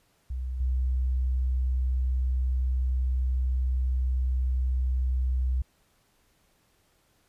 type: tone with level steps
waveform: sine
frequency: 63.6 Hz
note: C2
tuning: 48 cents flat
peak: -29 / -23 dBFS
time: 0.3-5.62 s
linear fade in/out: 5 ms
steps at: 0.6 s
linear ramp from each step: 5 ms
effects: pink hiss -67 dBFS RMS until 7.28 s + resampled to 32000 Hz